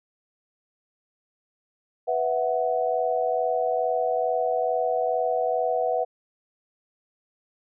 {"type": "chord", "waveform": "sine", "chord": "B suspended fourth", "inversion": "none", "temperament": "just", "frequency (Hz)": [493.9, 658.5, 740.8], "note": ["B4", "E5", "F#5"], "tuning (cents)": [0, -2, 2], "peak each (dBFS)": -26, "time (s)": [2.07, 6.05], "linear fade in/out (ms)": 20, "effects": []}